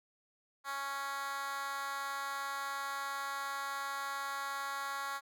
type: tone with high-pass filter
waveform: 10% pulse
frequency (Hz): 277.2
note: C#4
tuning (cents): 0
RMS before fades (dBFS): -39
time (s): 0.64-5.21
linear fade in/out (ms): 50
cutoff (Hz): 1100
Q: 2
effects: none